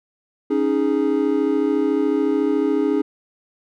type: chord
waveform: triangle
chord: C# suspended second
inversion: none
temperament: equal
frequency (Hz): 277.2 / 311.1 / 415.3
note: C#4 / D#4 / G#4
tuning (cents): 0 / 0 / 0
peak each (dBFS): -19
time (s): 0.5-3.02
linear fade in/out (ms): 10
effects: none